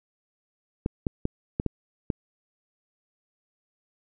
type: clicks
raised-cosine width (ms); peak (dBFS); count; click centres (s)
3; -12; 6; 0.861 / 1.068 / 1.254 / 1.599 / 1.663 / 2.102
effects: none